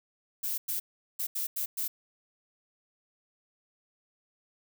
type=noise bursts at uneven times; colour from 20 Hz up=violet; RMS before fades=-32 dBFS; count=6; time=0.43-0.58 / 0.68-0.8 / 1.19-1.27 / 1.35-1.47 / 1.56-1.66 / 1.77-1.88 s; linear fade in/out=10 ms; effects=none